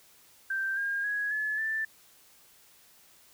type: tone with pitch steps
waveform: sine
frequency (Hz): 1568 / 1615.8 / 1665.1 / 1715.9 / 1768.2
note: G6 / G#6 / G#6 / A6 / A6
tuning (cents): 0 / -48 / +4 / -44 / +8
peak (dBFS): -28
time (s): 0.5-1.85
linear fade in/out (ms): 5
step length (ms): 270
effects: white hiss -59 dBFS RMS until 3.33 s